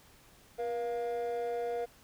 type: tone pair together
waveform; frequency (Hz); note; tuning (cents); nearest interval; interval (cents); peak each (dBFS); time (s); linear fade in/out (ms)
triangle; 477.6 / 698.5; A#4 / F5; +42 / 0; perfect fifth; 658; -30 / -34; 0.58-1.86; 20
effects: tanh soft clip ceiling -27 dBFS + pink hiss -60 dBFS RMS until 2.03 s